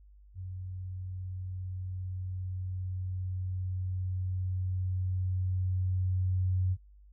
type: tone with level ramp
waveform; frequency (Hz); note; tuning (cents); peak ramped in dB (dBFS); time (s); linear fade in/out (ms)
sine; 92.5; F#2; 0; -38 to -26; 0.34-6.77; 50
effects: noise-tail reverb RT60 0.1 s tail -17 dB re dry + added 50 Hz sine -53 dBFS peak until 7.12 s